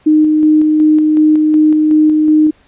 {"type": "tone with tremolo", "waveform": "sine", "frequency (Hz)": 307.6, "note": "D#4", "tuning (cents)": -20, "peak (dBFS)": -5, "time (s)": [0.06, 2.51], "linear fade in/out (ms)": 10, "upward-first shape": "square", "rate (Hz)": 2.7, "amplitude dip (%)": 25, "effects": ["pink hiss -50 dBFS RMS until 2.67 s", "resampled to 8000 Hz"]}